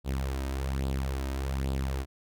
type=tone with flanger; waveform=sawtooth; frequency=67 Hz; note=C2; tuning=42 cents sharp; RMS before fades=-31 dBFS; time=0.04-2.06 s; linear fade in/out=50 ms; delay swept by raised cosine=0.24 to 3.24 ms; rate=1.2 Hz; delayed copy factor=+0.6; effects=none